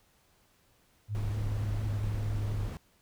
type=tone with vibrato; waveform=sine; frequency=103.9 Hz; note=G#2; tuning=1 cent sharp; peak=-30 dBFS; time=1.08-2.69 s; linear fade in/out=50 ms; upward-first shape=square; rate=4.3 Hz; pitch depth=12 cents each way
type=noise; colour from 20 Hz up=brown; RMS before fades=-37 dBFS; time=1.15-2.77 s; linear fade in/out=0 ms
effects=pink hiss -67 dBFS RMS until 3.01 s